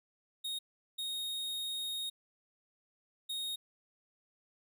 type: tone bursts at uneven times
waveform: 45% pulse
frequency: 3729 Hz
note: A#7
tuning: in tune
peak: -36 dBFS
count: 3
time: 0.44-0.59 / 0.98-2.1 / 3.29-3.56 s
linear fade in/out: 10 ms
effects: none